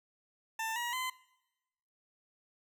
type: tone with pitch steps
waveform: 20% pulse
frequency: 892 / 956 / 1024.6 Hz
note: A5 / A#5 / C6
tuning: +23 / +43 / -37 cents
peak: -29 dBFS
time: 0.59-1.1 s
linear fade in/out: 5 ms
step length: 170 ms
effects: noise-tail reverb RT60 1.0 s tail -22 dB re dry